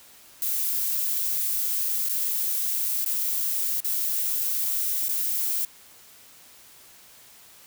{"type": "noise with dropouts", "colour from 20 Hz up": "violet", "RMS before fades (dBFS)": -26, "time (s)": [0.42, 5.65], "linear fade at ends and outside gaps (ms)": 2, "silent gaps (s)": [[2.088, 2.094], [3.046, 3.06], [3.804, 3.845], [5.084, 5.09]], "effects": ["white hiss -51 dBFS RMS until 7.66 s"]}